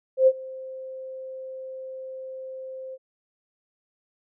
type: tone with ADSR envelope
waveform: sine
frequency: 523.3 Hz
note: C5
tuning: in tune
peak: -11 dBFS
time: 0.17-2.98 s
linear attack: 100 ms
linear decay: 51 ms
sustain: -23 dB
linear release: 43 ms
effects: none